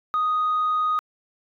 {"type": "tone", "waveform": "sine", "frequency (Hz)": 1244.5, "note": "D#6", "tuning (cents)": 0, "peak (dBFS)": -18, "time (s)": [0.14, 0.99], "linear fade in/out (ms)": 0, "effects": ["tanh soft clip ceiling -17 dBFS"]}